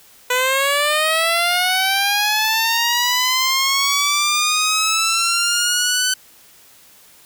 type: linear sweep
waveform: 10% pulse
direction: up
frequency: 493.9 to 1515 Hz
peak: -7 dBFS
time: 0.3-6.14 s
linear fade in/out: 5 ms
effects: white hiss -48 dBFS RMS until 7.25 s